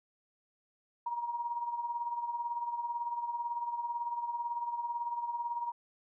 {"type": "tone with tremolo", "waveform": "sine", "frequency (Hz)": 948, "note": "A#5", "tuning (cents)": 29, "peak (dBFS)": -30, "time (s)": [1.06, 5.72], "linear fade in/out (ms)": 5, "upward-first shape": "triangle", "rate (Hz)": 18, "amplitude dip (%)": 70, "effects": []}